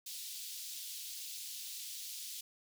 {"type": "high-pass noise", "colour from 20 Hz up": "pink", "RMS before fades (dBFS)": -45, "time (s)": [0.06, 2.41], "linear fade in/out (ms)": 5, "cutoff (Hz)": 3400, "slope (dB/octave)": 24, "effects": []}